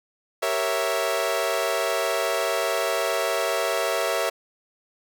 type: chord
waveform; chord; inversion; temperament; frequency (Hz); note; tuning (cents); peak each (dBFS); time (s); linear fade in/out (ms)
sawtooth; G diminished seventh; none; equal; 392 / 466.2 / 554.4 / 659.3; G4 / Bb4 / Db5 / Fb5; 0 / 0 / 0 / 0; -28 / -25 / -24 / -22; 0.42-4.3; 10
effects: none